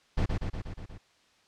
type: noise with echo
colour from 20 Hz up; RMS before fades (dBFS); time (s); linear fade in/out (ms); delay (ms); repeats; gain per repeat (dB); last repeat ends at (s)
brown; -25; 0.17-0.26; 10; 120; 6; -3; 0.98
effects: white hiss -64 dBFS RMS until 1.47 s + low-pass 5000 Hz 12 dB/octave